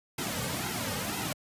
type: noise with flanger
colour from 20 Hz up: pink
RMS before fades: -33 dBFS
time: 0.18-1.33 s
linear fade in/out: 5 ms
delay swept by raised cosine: 1.7 to 3 ms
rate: 2 Hz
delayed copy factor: -0.8
effects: high-pass 80 Hz 12 dB/octave + resampled to 32000 Hz